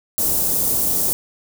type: band-stop noise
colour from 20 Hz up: white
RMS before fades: -19 dBFS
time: 0.18-1.13 s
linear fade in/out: 0 ms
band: 520 to 8900 Hz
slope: 12 dB/octave
effects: none